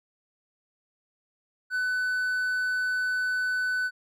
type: tone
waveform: triangle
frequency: 1500 Hz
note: F#6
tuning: 23 cents sharp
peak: -23 dBFS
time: 1.7-3.91 s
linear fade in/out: 50 ms
effects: none